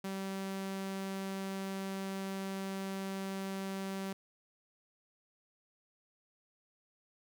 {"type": "tone", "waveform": "sawtooth", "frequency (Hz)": 193.3, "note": "G3", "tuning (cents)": -24, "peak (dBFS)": -33, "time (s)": [0.04, 4.13], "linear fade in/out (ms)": 5, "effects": []}